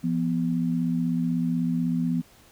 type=tone pair together; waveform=sine; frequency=170.75 / 246.9 Hz; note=F3 / B3; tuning=-39 / 0 cents; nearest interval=tritone; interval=639 cents; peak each=-25 dBFS; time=0.03-2.22 s; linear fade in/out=20 ms; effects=pink hiss -55 dBFS RMS until 2.51 s